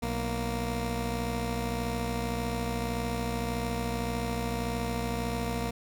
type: tone pair together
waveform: 15% pulse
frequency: 61.74 / 233.4 Hz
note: B1 / A#3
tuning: 0 / +2 cents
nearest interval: octave + major seventh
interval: 2302 cents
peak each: -26 dBFS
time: 0.02-5.71 s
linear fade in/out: 10 ms
effects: none